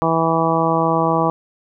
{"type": "harmonic tone", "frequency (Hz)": 163.7, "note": "E3", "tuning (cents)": -12, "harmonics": [1, 2, 3, 4, 5, 6, 7], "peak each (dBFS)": [-22, -22, -22, -22, -22, -22, -22], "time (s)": [0.02, 1.3], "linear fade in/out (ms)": 0, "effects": []}